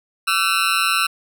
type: tone with amplitude modulation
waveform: 20% pulse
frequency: 1340 Hz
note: E6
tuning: 28 cents sharp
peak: -7 dBFS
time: 0.27-1.07 s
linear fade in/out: 10 ms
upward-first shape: sine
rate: 180 Hz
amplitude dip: 95%
effects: none